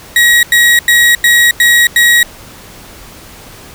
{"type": "tone bursts", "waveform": "35% pulse", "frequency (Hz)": 1903, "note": "A#6", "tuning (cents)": 35, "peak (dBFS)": -3, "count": 6, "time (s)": [0.16, 2.23], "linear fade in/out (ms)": 2, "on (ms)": 270, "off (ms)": 90, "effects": ["pink hiss -34 dBFS RMS until 3.74 s"]}